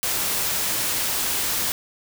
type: noise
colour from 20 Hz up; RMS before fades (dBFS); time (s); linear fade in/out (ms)
white; -24; 0.03-1.72; 0
effects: none